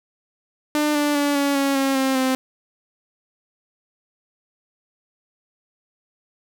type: tone with pitch steps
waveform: sawtooth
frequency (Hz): 299.1 / 293.3 / 287.6 / 282 / 276.5 / 271.1 / 265.9 / 260.7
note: D4 / D4 / D4 / C#4 / C#4 / C#4 / C4 / C4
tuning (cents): +32 / -2 / -36 / +30 / -4 / -38 / +28 / -6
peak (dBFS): -14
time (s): 0.75-2.35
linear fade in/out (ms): 0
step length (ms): 200
effects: none